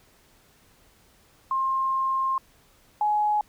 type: tone pair in turn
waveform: sine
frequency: 1062 / 840.4 Hz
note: C6 / G#5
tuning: +25 / +20 cents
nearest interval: major third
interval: 405 cents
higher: first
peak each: -22 / -20 dBFS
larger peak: second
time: 1.51-2.38 / 3.01-3.41 s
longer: first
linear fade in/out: 2 ms
effects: pink hiss -59 dBFS RMS until 3.48 s